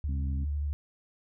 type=tone with vibrato; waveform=sine; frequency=72.9 Hz; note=D2; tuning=12 cents flat; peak=-28 dBFS; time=0.04-0.73 s; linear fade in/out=0 ms; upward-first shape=sine; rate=12 Hz; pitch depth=31 cents each way
type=harmonic tone; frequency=67.9 Hz; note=C#2; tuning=35 cents flat; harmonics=2 / 3 / 4; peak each=-38 / -42 / -44 dBFS; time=0.08-0.45 s; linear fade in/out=10 ms
effects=none